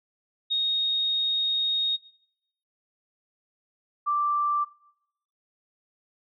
sine tone pair in turn, 3729 / 1174.6 Hz, A#7 / D6, 0 / 0 cents, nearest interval octave + minor sixth, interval 2000 cents, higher first, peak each -22 dBFS, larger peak neither, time 0.5-1.97 / 4.06-4.65 s, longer first, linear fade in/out 20 ms, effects noise-tail reverb RT60 0.8 s tail -21 dB re dry

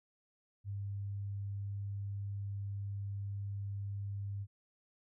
sine tone, 100.1 Hz, G2, 37 cents sharp, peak -37 dBFS, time 0.64-4.47 s, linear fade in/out 50 ms, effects none

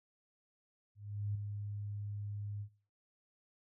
sine tone with ADSR envelope, 102.8 Hz, G#2, 17 cents flat, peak -33 dBFS, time 0.95-2.69 s, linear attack 400 ms, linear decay 6 ms, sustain -6 dB, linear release 79 ms, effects noise-tail reverb RT60 0.4 s tail -21 dB re dry

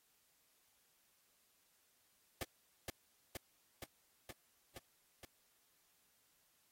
pink noise with echo, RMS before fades -41 dBFS, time 2.41-2.43 s, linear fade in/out 2 ms, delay 470 ms, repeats 6, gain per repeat -2 dB, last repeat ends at 5.25 s, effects white hiss -75 dBFS RMS until 6.71 s + AAC 48 kbps

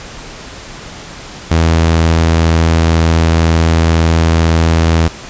sawtooth tone, 82 Hz, E2, 9 cents flat, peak -4 dBFS, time 1.51-5.08 s, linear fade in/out 5 ms, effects pink hiss -30 dBFS RMS until 5.29 s + resampled to 16000 Hz

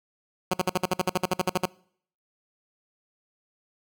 10% pulse tone bursts, 183.5 Hz, F#3, 14 cents flat, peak -13 dBFS, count 15, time 0.51-1.657 s, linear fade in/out 5 ms, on 27 ms, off 53 ms, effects noise-tail reverb RT60 0.6 s tail -24 dB re dry

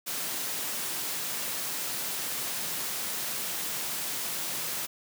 white high-pass noise, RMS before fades -33 dBFS, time 0.06-4.87 s, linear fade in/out 20 ms, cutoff 110 Hz, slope 48 dB/octave, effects none

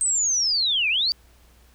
sine linear two-way sweep, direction down then up, 8350 to 2328 to 4741 Hz, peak -19 dBFS, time 0.01-1.12 s, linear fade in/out 0 ms, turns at 0.89 s, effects added 60 Hz sine -53 dBFS peak until 1.74 s + pink hiss -58 dBFS RMS until 1.74 s

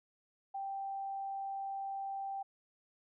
sine tone, 784 Hz, G5, in tune, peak -37 dBFS, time 0.54-2.43 s, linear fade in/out 10 ms, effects none

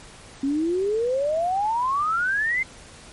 sine exponential sweep, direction up, 267.3 to 2119 Hz, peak -20 dBFS, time 0.43-2.63 s, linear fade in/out 5 ms, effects pink hiss -45 dBFS RMS until 3.12 s + MP3 48 kbps

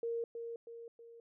sine tone with echo, 464.7 Hz, A#4, 5 cents flat, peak -34 dBFS, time 0.03-0.24 s, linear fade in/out 2 ms, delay 320 ms, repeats 3, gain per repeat -6 dB, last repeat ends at 1.2 s, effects none

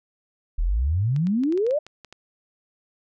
sine exponential sweep, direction up, 36.19 to 628 Hz, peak -19 dBFS, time 0.58-1.79 s, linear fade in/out 10 ms
clicks, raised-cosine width 0.2 ms, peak -25 dBFS, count 10, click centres 1.163 / 1.27 / 1.436 / 1.524 / 1.576 / 1.666 / 1.709 / 1.866 / 2.047 / 2.126 s
effects none

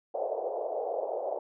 white band-pass noise, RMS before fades -33 dBFS, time 0.14-1.39 s, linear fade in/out 5 ms, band 430 to 730 Hz, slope 48 dB/octave, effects none

